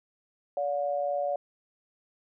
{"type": "tone pair together", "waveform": "sine", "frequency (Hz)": [574.1, 718], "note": ["D5", "F5"], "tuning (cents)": [-39, 48], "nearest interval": "major third", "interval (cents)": 387, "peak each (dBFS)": [-28, -31], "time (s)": [0.57, 1.36], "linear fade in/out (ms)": 2, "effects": []}